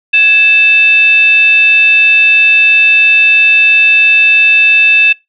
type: tone with frequency modulation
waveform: sine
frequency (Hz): 2637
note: E7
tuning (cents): 0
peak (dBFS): -4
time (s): 0.13-5.13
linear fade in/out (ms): 10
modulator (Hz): 963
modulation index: 0.39
effects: noise-tail reverb RT60 0.2 s tail -23 dB re dry

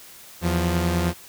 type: tone pair together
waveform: sawtooth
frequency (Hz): 82.73 / 175.3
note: E2 / F3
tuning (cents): +7 / +7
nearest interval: octave + minor second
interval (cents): 1300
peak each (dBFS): -19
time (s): 0.41-1.14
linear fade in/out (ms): 50
effects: white hiss -45 dBFS RMS until 1.28 s

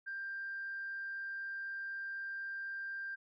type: tone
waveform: sine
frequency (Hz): 1586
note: G6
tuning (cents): +20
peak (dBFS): -38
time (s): 0.06-3.16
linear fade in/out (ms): 20
effects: tanh soft clip ceiling -34 dBFS

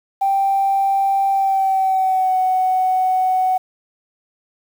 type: tone with pitch glide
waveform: sine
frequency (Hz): 784 to 746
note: G5 to F#5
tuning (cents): 0 to +14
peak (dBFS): -13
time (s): 0.21-3.58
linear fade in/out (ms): 10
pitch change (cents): -86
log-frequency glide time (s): 1.3-2.38
effects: tanh soft clip ceiling -9 dBFS + 7-bit

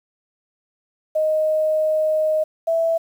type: tone pair in turn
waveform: sine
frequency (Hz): 622.3 / 659.3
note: D#5 / E5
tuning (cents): 0 / 0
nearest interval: minor second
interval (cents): 100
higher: second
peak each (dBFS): -16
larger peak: neither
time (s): 1.15-2.44 / 2.67-2.98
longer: first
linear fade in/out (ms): 10
effects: 8-bit

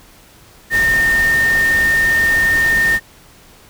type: tone in noise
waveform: sine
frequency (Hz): 1823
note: A#6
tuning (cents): -39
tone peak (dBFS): -11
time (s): 0.7-3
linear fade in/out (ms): 50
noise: pink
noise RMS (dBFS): -25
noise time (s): 0.7-3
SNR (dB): +11
effects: pink hiss -45 dBFS RMS until 3.69 s

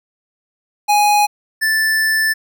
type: tone pair in turn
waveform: square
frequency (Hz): 830.6 / 1760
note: G#5 / A6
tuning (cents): 0 / 0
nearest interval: octave + minor second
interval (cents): 1300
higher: second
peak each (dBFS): -11 / -14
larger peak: first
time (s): 0.88-1.27 / 1.61-2.34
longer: second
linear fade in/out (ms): 20
effects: none

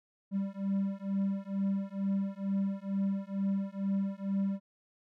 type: beating tone pair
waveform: triangle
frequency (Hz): 195.1 / 197.3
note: G3 / G3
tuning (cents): -8 / +11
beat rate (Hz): 2.2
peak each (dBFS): -31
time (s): 0.31-4.6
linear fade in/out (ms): 50
effects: none

